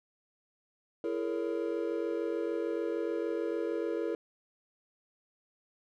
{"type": "chord", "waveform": "triangle", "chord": "A# half-diminished seventh", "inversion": "second", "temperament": "just", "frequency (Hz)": [335.6, 419.5, 466.2, 559.4], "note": ["E4", "G#4", "A#4", "C#5"], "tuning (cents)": [31, 17, 0, 16], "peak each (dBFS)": [-33, -35, -33, -38], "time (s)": [1.04, 4.15], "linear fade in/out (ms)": 2, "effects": []}